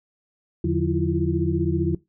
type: tone cluster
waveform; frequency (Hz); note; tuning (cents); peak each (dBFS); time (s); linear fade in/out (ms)
sine; 84.2 / 146.9 / 180 / 329.3 / 344.6; E2 / D3 / F#3 / E4 / F4; +37 / +1 / -47 / -2 / -23; -26; 0.64-1.95; 5
effects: noise-tail reverb RT60 0.2 s tail -20 dB re dry